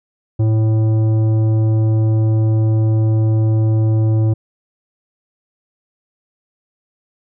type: tone with tanh clipping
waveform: sine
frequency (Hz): 110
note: A2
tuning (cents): 0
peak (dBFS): -13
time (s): 0.39-4.34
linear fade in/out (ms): 10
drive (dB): 11
effects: none